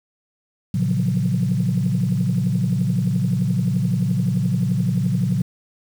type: chord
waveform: sine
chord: Gb major seventh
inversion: first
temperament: just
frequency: 115.62 / 138.75 / 173.43 / 185 Hz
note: Bb2 / Db3 / F3 / Gb3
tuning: -14 / +2 / -12 / 0 cents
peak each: -22 dBFS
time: 0.74-5.42 s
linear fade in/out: 5 ms
effects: tanh soft clip ceiling -10 dBFS + 7-bit